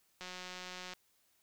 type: click train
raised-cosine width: 0.2 ms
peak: -28 dBFS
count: 133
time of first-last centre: 0.21-0.935 s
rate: 182 Hz
effects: white hiss -73 dBFS RMS until 1.42 s